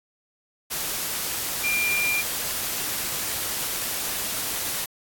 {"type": "tone in noise", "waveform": "sine", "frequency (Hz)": 2392, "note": "D7", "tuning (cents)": 31, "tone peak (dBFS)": -22, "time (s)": [1.63, 2.22], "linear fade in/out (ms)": 20, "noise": "white", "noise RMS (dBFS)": -28, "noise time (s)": [0.7, 4.86], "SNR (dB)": 3, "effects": ["AAC 64 kbps"]}